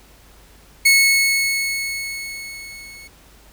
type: tone with level ramp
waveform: sawtooth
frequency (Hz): 2196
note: C#7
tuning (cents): -17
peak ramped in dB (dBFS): -6 to -35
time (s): 0.85-3.08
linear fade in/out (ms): 10
effects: added 50 Hz sine -50 dBFS peak until 3.52 s + pink hiss -50 dBFS RMS until 3.52 s